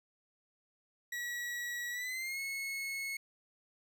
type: tone with pitch glide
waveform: 40% pulse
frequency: 1925 to 2186 Hz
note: B6 to C#7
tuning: -45 to -25 cents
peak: -36 dBFS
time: 1.12-3.17 s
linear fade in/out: 5 ms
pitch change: +220 cents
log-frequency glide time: 1.91-2.4 s
effects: none